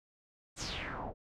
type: noise with low-pass filter sweep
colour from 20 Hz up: pink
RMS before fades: -40 dBFS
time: 0.56-1.14 s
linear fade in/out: 50 ms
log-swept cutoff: 8200 to 510 Hz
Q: 3.9
effects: none